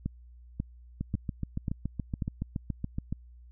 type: two click trains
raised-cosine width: 5 ms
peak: -18 / -19 dBFS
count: 5 / 16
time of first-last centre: 0.06-2.222 / 1.01-3.126 s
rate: 1.85 / 7.09 Hz
effects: added 60 Hz sine -49 dBFS peak until 3.51 s